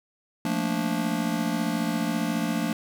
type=chord; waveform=square; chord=Bb major seventh; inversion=second; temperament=just; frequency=174.81 / 218.5 / 233.1 / 291.4 Hz; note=F3 / A3 / Bb3 / D4; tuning=+2 / -12 / 0 / -13 cents; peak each=-31 dBFS; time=0.45-2.73 s; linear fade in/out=2 ms; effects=none